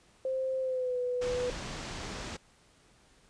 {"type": "tone with pitch glide", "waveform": "sine", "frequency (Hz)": [524, 495.4], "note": ["C5", "B4"], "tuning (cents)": [2, 5], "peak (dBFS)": -29, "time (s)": [0.25, 1.5], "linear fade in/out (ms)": 2, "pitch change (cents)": -97, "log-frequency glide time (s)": [0.6, 0.99]}
{"type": "low-pass noise", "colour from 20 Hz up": "pink", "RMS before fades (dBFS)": -40, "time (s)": [1.21, 2.37], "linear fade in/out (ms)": 10, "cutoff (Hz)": 7400, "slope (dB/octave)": 24}
{"effects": ["pink hiss -63 dBFS RMS until 3.29 s", "resampled to 22050 Hz"]}